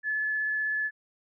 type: tone with vibrato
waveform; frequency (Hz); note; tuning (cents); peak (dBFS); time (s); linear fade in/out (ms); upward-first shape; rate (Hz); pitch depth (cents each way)
sine; 1723; A6; -37; -26; 0.03-0.91; 50; triangle; 16; 9
effects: none